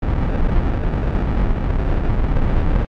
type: noise with sample-and-hold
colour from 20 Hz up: brown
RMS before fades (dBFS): -17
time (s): 0.02-2.85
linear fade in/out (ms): 5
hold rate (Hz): 1050
effects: low-pass 2000 Hz 12 dB/octave + AAC 64 kbps